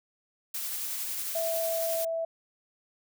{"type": "noise with tremolo", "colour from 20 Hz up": "blue", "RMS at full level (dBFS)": -33, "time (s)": [0.54, 2.05], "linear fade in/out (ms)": 5, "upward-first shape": "triangle", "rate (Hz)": 11, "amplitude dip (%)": 25}
{"type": "tone", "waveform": "sine", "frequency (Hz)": 658, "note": "E5", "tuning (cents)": -3, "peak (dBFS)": -28, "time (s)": [1.35, 2.25], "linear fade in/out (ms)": 5}
{"effects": []}